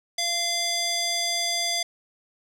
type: tone with band-pass filter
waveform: square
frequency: 688 Hz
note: F5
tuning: 26 cents flat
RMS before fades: -26 dBFS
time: 0.18-1.83 s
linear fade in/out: 5 ms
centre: 5100 Hz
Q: 1.5
effects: none